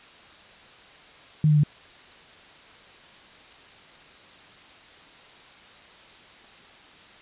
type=tone with pitch steps; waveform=sine; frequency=153.2 / 150.39 / 147.64 Hz; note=D#3 / D3 / D3; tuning=-27 / +41 / +9 cents; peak=-15 dBFS; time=1.44-1.635 s; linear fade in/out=2 ms; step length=65 ms; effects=white hiss -49 dBFS RMS until 7.21 s + resampled to 8000 Hz